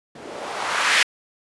violet noise with low-pass filter sweep, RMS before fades -23 dBFS, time 0.15-1.03 s, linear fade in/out 5 ms, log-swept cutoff 320 to 2200 Hz, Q 1.5, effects resampled to 24000 Hz

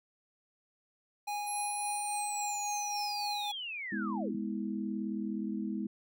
square tone with tremolo, 825 Hz, G#5, 12 cents flat, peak -34 dBFS, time 1.27-3.52 s, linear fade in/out 10 ms, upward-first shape sine, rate 3.6 Hz, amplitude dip 25%
sine linear sweep, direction down, 11300 to 113.6 Hz, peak -37 dBFS, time 1.46-4.36 s, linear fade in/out 20 ms
sine chord, E major, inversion first, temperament equal with one note detuned, 207.7 / 246.9 / 324.3 Hz, G#3 / B3 / E4, 0 / 0 / -28 cents, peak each -35 / -39 / -39 dBFS, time 3.92-5.87 s, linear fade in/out 5 ms
effects none

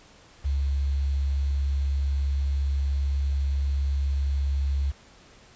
sine tone with quantisation, 69.3 Hz, C#2, in tune, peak -22 dBFS, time 0.44-4.92 s, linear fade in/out 20 ms, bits 8, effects pink hiss -53 dBFS RMS until 5.55 s + resampled to 16000 Hz

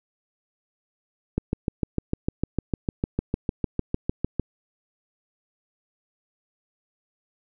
click train, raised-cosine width 3 ms, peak -10 dBFS, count 21, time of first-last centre 1.38-4.397 s, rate 6.63 Hz, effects none

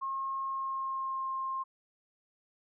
sine tone with pitch glide, 1077 to 1061.6 Hz, C6 to C6, +50 to +25 cents, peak -32 dBFS, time 0.01-1.64 s, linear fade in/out 20 ms, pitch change -25 cents, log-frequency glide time 0.44-1.29 s, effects none

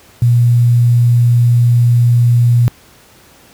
sine tone with quantisation, 120 Hz, B2, 49 cents flat, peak -6 dBFS, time 0.22-2.68 s, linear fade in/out 0 ms, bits 6, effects pink hiss -44 dBFS RMS until 3.53 s + high-pass 60 Hz 12 dB/octave

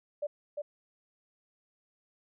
sine tone with echo, 587.3 Hz, D5, in tune, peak -30 dBFS, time 0.22-0.27 s, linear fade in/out 10 ms, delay 350 ms, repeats 1, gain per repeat -3 dB, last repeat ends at 0.62 s, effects none

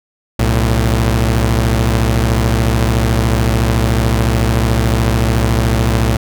sawtooth tone pair together, 63 / 112.25 Hz, B1 / A2, +35 / +35 cents, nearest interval minor seventh, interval 1000 cents, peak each -10 dBFS, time 0.39-6.17 s, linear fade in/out 5 ms, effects none

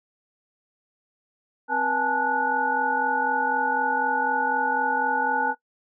sine tone cluster, 263 / 481.8 / 837 / 881 / 1467 Hz, C4 / B4 / G#5 / A5 / F#6, +9 / -43 / +13 / +2 / -15 cents, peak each -34 / -32 / -27 / -25 / -26 dBFS, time 1.68-5.55 s, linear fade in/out 50 ms, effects noise-tail reverb RT60 0.1 s tail -17 dB re dry

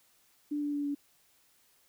sine tone with pitch steps, 293.7 / 291.2 / 288.7 / 286.2 Hz, D4 / D4 / D4 / D4, 0 / -15 / -30 / -45 cents, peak -30 dBFS, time 0.51-0.95 s, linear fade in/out 10 ms, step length 110 ms, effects white hiss -67 dBFS RMS until 1.88 s

